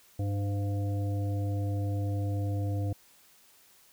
harmonic tone with a mistuned harmonic, 100 Hz, G2, 35 cents sharp, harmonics 1 / 3 / 5 / 7, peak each -28 / -38 / -42 / -45 dBFS, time 0.19-2.93 s, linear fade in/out 5 ms, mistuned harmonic 5, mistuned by +33 cents, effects white hiss -60 dBFS RMS until 3.92 s

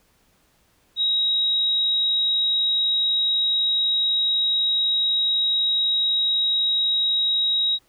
sine tone, 3812 Hz, A#7, 38 cents sharp, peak -18 dBFS, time 0.96-7.79 s, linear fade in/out 50 ms, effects pink hiss -62 dBFS RMS until 7.88 s

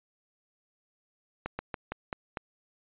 slowing click train, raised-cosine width 0.5 ms, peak -18 dBFS, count 6, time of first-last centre 1.46-2.372 s, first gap 130 ms, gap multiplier 1.17, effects resampled to 8000 Hz

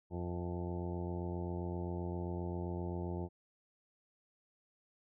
harmonic tone with a mistuned harmonic, 87.6 Hz, F2, 6 cents sharp, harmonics 1 / 2 / 3 / 4 / 5 / 6 / 7 / 8 / 9 / 10, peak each -40 / -42 / -50 / -43 / -50 / -53 / -52 / -56 / -54 / -52 dBFS, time 0.1-3.29 s, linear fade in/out 50 ms, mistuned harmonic 7, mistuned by +40 cents, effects none

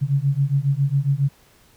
sine beating tone pair, 135.8 / 143.1 Hz, C#3 / D3, -35 / -45 cents, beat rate 7.3 Hz, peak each -20 dBFS, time 0.01-1.29 s, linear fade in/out 20 ms, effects pink hiss -55 dBFS RMS until 1.76 s

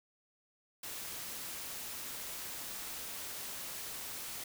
white noise, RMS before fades -43 dBFS, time 0.83-4.44 s, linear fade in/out 5 ms, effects none

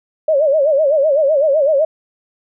sine tone with vibrato, 587.3 Hz, D5, in tune, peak -10 dBFS, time 0.28-1.85 s, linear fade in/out 5 ms, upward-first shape sine, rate 7.9 Hz, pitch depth 150 cents each way, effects none

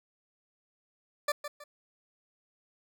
20% pulse tone with echo, 587.3 Hz, D5, in tune, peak -21 dBFS, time 1.28-1.32 s, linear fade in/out 5 ms, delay 160 ms, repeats 2, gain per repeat -10 dB, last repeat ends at 1.64 s, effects none

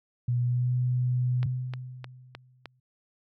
sine tone with pitch glide, 121.9 to 124.89 Hz, B2 to B2, -22 to +20 cents, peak -23 dBFS, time 0.28-1.46 s, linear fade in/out 5 ms, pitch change +42 cents, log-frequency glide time 0.39-0.73 s
click train, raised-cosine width 0.3 ms, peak -23 dBFS, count 5, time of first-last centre 1.43-2.657 s, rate 3.26 Hz
sine tone with exponential decay, 126.8 Hz, B2, 46 cents sharp, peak -25 dBFS, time 1.46-2.8 s, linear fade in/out 5 ms, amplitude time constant 290 ms
effects none

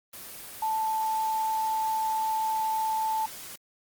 sine tone in noise, 880 Hz, A5, in tune, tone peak -25 dBFS, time 0.62-3.26 s, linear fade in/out 5 ms, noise white, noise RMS -42 dBFS, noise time 0.13-3.56 s, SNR +14 dB, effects Opus 24 kbps

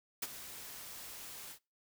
white noise with ADSR envelope, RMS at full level -35 dBFS, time 0.22-1.59 s, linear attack 9 ms, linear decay 31 ms, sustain -13 dB, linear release 85 ms, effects noise-tail reverb RT60 0.3 s tail -25 dB re dry

